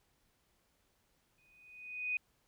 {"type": "tone with exponential growth", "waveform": "sine", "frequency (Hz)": 2489, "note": "D#7", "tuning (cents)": 0, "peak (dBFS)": -30, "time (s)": [1.38, 2.17], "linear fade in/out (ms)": 2, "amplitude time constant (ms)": 170, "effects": ["pink hiss -75 dBFS RMS until 2.47 s"]}